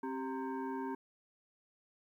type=tone with frequency modulation; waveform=sine; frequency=266.1 Hz; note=C4; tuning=29 cents sharp; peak=-36 dBFS; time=0.03-0.95 s; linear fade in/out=5 ms; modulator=657 Hz; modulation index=1.2; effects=12-bit